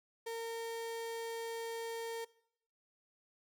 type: tone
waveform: 35% pulse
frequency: 458.4 Hz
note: A#4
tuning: 29 cents flat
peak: -37 dBFS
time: 0.26-2.25 s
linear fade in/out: 10 ms
effects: noise-tail reverb RT60 0.7 s tail -21 dB re dry